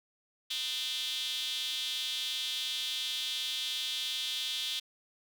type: tone with high-pass filter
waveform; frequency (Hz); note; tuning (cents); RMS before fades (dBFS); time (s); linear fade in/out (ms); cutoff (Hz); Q
square; 138.59; C#3; 0; -35; 0.5-4.8; 10; 3400; 5.9
effects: none